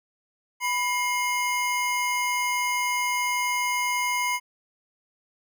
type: tone pair together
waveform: square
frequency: 987.6 / 2128 Hz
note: B5 / C7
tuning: 0 / +29 cents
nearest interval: octave + minor second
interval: 1329 cents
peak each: -27 dBFS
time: 0.6-4.4 s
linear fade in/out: 50 ms
effects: none